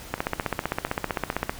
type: two click trains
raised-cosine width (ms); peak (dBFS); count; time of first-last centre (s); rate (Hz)
0.5; -24 / -9; 6 / 22; 0.18-1.327 / 0.14-1.495; 4.36 / 15.5
effects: pink hiss -42 dBFS RMS until 1.59 s